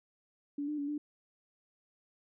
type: tone with pitch steps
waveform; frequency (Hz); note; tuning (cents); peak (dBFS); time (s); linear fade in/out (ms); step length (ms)
sine; 287.4 / 299.6 / 285.5 / 295.9; D4 / D4 / D4 / D4; -37 / +35 / -49 / +13; -33; 0.58-0.98; 5; 100
effects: none